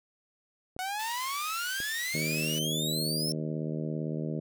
clicks, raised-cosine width 2 ms, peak -29 dBFS, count 2, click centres 0.765 / 1.803 s
sawtooth exponential sweep, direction up, 730 to 5400 Hz, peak -28 dBFS, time 0.79-3.32 s, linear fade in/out 0 ms
pink high-pass noise, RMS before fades -42 dBFS, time 0.99-2.59 s, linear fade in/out 5 ms, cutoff 2600 Hz, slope 12 dB/octave
harmonic tone, 77.78 Hz, D#2, in tune, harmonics 2 / 3 / 4 / 5 / 6 / 7 / 8, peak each -33 / -37 / -39 / -41 / -43 / -44 / -45 dBFS, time 2.14-4.4 s, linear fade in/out 5 ms
effects none

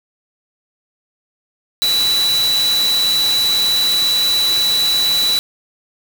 sine tone in noise, 3949 Hz, B7, 1 cent flat, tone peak -13 dBFS, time 1.82-5.39 s, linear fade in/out 0 ms, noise white, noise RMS -23 dBFS, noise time 1.82-5.39 s, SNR +7 dB, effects none

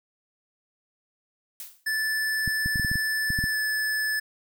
blue noise with exponential decay, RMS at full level -35 dBFS, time 1.6-1.88 s, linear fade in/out 1 ms, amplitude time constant 60 ms
square tone with pitch glide, 1749 to 1734.9 Hz, A6 to A6, -11 to -25 cents, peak -25 dBFS, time 1.86-4.2 s, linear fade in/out 10 ms, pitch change -14 cents, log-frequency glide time 3.5-3.56 s
clicks, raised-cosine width 5 ms, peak -18 dBFS, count 10, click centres 2.477 / 2.66 / 2.758 / 2.797 / 2.848 / 2.915 / 2.956 / 3.304 / 3.389 / 3.44 s
effects none

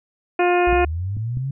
harmonic tone, 354.4 Hz, F4, 25 cents sharp, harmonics 1 / 2 / 3 / 4 / 5 / 6 / 7 / 8, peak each -17 / -19 / -28 / -28 / -30 / -35 / -26 / -39 dBFS, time 0.39-0.85 s, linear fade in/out 5 ms
sine linear sweep, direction up, 54.3 to 140 Hz, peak -22 dBFS, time 0.67-1.51 s, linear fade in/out 5 ms
clicks, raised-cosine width 5 ms, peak -19 dBFS, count 3, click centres 0.728 / 1.169 / 1.372 s
effects none

